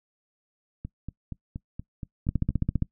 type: two click trains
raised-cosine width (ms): 5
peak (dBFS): -22 / -12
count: 8 / 9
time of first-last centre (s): 0.85-2.505 / 2.29-2.823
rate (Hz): 4.23 / 15
effects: noise-tail reverb RT60 0.1 s tail -22 dB re dry